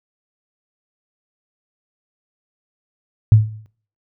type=tone with exponential decay; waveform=sine; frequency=108.3 Hz; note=A2; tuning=27 cents flat; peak=-3 dBFS; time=3.32-3.66 s; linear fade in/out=0 ms; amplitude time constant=72 ms; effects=noise-tail reverb RT60 0.5 s tail -18 dB re dry